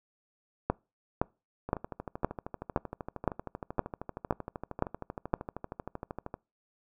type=two click trains; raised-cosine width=1 ms; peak=-11 / -23 dBFS; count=10 / 61; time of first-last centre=0.7-5.339 / 1.69-6.341 s; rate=1.94 / 12.9 Hz; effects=noise-tail reverb RT60 0.3 s tail -26 dB re dry